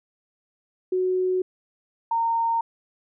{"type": "tone pair in turn", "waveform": "sine", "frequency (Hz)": [369.3, 919.4], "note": ["F#4", "A#5"], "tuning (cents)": [-3, -24], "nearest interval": "octave + major third", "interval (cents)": 1579, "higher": "second", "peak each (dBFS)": -20, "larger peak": "neither", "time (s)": [[0.92, 1.42], [2.11, 2.61]], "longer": "neither", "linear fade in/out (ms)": 5, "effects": []}